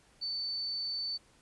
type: tone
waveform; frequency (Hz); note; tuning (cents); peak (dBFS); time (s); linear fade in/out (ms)
sine; 4522; C#8; +34; -33; 0.21-1.18; 20
effects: pink hiss -64 dBFS RMS until 1.41 s + resampled to 24000 Hz